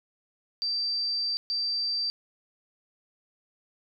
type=tone bursts at uneven times; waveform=sine; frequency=4676 Hz; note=D8; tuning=8 cents flat; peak=-26 dBFS; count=2; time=0.62-1.37 / 1.5-2.1 s; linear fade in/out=0 ms; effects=none